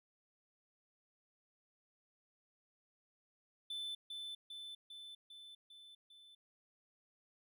triangle tone with echo, 3520 Hz, A7, in tune, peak -39 dBFS, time 3.7-3.95 s, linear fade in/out 5 ms, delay 400 ms, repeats 6, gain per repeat -3 dB, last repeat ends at 6.35 s, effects none

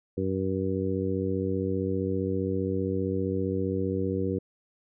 harmonic tone, 95.2 Hz, F#2, 50 cents sharp, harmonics 1 / 2 / 3 / 4 / 5, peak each -32 / -32 / -32 / -32 / -32 dBFS, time 0.17-4.39 s, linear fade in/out 10 ms, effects none

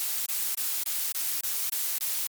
blue noise bursts, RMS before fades -29 dBFS, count 8, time 0-2.269 s, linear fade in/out 0 ms, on 260 ms, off 27 ms, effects MP3 96 kbps

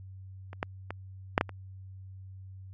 clicks, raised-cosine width 0.5 ms, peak -28 / -14 / -20 / -6 / -9 / -26 dBFS, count 6, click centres 0.531 / 0.629 / 0.906 / 1.379 / 1.411 / 1.493 s, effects added 95 Hz sine -43 dBFS peak until 2.73 s + MP3 64 kbps

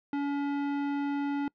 sine tone with tanh clipping, 284 Hz, C#4, 42 cents sharp, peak -30 dBFS, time 0.13-1.48 s, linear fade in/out 2 ms, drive 16 dB, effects noise-tail reverb RT60 0.1 s tail -25 dB re dry

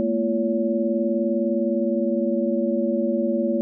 sine tone cluster, 218.6 / 238.3 / 342.4 / 564 Hz, A3 / A#3 / F4 / C#5, -11 / +38 / -34 / +30 cents, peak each -25 dBFS, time 0-3.61 s, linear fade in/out 0 ms, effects none

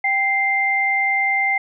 sine tone pair together, 785 / 2090 Hz, G5 / C7, +2 / -2 cents, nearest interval octave + perfect fourth, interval 1696 cents, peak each -22 / -17 dBFS, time 0.04-1.58 s, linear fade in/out 5 ms, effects none

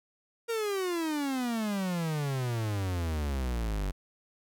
45% pulse exponential sweep, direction down, 470.4 to 46.25 Hz, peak -29 dBFS, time 0.48-3.92 s, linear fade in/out 20 ms, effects none

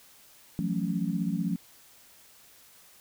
sine chord, F# minor seventh, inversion third, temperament equal with one note detuned, 169.06 / 185 / 220 / 277.2 Hz, E3 / F#3 / A3 / C#4, +44 / 0 / 0 / 0 cents, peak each -32 / -30 / -33 / -35 dBFS, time 0.59-1.56 s, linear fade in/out 0 ms, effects white hiss -56 dBFS RMS until 3 s

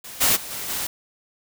white noise with level steps, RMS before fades -38 / -18 / -35 / -31 / -27 dBFS, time 0.04-0.87 s, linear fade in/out 5 ms, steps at 0.2 / 0.35 / 0.5 / 0.68 s, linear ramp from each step 20 ms, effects none

